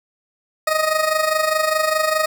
20% pulse tone with amplitude modulation, 625 Hz, D#5, 8 cents sharp, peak -9 dBFS, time 0.67-2.26 s, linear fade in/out 5 ms, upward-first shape sine, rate 24.9 Hz, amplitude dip 65%, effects 7-bit

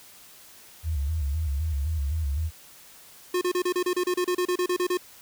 sine tone with vibrato, 74.7 Hz, D2, 30 cents sharp, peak -24 dBFS, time 0.83-2.51 s, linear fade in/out 50 ms, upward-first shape square, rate 3.9 Hz, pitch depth 120 cents each way
square tone bursts, 359.8 Hz, F#4, 48 cents flat, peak -23 dBFS, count 16, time 3.34-4.973 s, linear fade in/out 5 ms, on 73 ms, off 31 ms
effects white hiss -50 dBFS RMS until 5.21 s

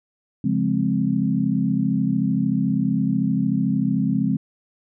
sine chord, Db major seventh, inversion none, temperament equal, 138.59 / 174.61 / 207.7 / 261.6 Hz, Db3 / F3 / Ab3 / C4, 0 / 0 / 0 / 0 cents, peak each -26 / -24 / -22 / -23 dBFS, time 0.44-4.37 s, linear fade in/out 5 ms, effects none

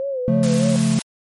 sine tone with vibrato, 527 Hz, C5, 12 cents sharp, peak -21 dBFS, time 0-0.76 s, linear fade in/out 0 ms, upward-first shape sine, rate 3.3 Hz, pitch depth 100 cents each way
triangle chord, Db augmented, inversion none, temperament equal, 138.59 / 174.61 / 220 Hz, Db3 / F3 / A3, 0 / 0 / 0 cents, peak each -19 / -19 / -15 dBFS, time 0.28-0.99 s, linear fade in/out 0 ms
white high-pass noise, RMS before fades -29 dBFS, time 0.43-1.02 s, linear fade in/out 2 ms, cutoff 640 Hz, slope 96 dB/octave
effects MP3 48 kbps

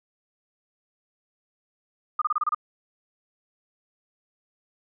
sine tone bursts, 1221 Hz, D#6, 33 cents flat, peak -20 dBFS, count 7, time 2.19-2.547 s, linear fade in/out 5 ms, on 27 ms, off 28 ms, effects none

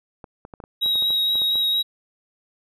clicks, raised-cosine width 1 ms, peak -24 dBFS, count 12, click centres 0.242 / 0.451 / 0.538 / 0.602 / 0.639 / 0.861 / 0.956 / 1.024 / 1.105 / 1.355 / 1.418 / 1.556 s
triangle tone with vibrato, 3815 Hz, A#7, 39 cents sharp, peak -17 dBFS, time 0.81-1.83 s, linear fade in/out 20 ms, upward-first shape sine, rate 4.3 Hz, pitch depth 14 cents each way
effects none

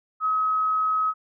sine tone, 1275 Hz, D#6, 42 cents sharp, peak -20 dBFS, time 0.2-1.14 s, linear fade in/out 50 ms, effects none

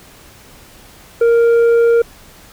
sine tone with tanh clipping, 466.2 Hz, A#4, in tune, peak -9 dBFS, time 1.21-2.02 s, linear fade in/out 5 ms, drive 5 dB, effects pink hiss -42 dBFS RMS until 2.52 s

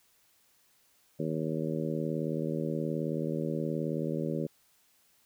harmonic tone, 78.8 Hz, D#2, 23 cents sharp, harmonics 2 / 3 / 4 / 5 / 6 / 7, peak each -34 / -36 / -37 / -38 / -39 / -39 dBFS, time 1.19-4.47 s, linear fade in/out 10 ms, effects white hiss -67 dBFS RMS until 5.25 s

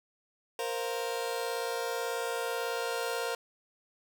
sawtooth chord, Bb suspended second, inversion none, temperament just, 466.2 / 524.4 / 699.2 Hz, Bb4 / C5 / F5, 0 / +4 / +2 cents, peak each -30 / -33 / -35 dBFS, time 0.59-3.35 s, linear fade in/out 2 ms, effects none

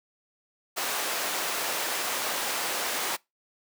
pink high-pass noise, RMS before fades -30 dBFS, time 0.76-3.17 s, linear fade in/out 20 ms, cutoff 550 Hz, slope 12 dB/octave, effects noise-tail reverb RT60 0.2 s tail -24 dB re dry

